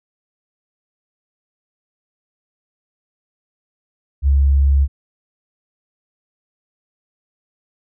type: tone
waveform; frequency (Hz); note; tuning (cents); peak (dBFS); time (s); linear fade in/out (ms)
sine; 69.3; C#2; 0; -10; 4.22-4.88; 50
effects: none